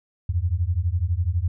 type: beating tone pair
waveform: sine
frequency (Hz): 81.6 / 93.6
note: E2 / F#2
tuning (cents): -17 / +20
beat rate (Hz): 12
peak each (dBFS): -23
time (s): 0.29-1.48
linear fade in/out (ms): 5
effects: none